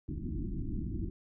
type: low-pass noise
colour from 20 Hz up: pink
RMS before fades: -36 dBFS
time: 0.08-1.1 s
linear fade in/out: 5 ms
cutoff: 350 Hz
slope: 96 dB/octave
effects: none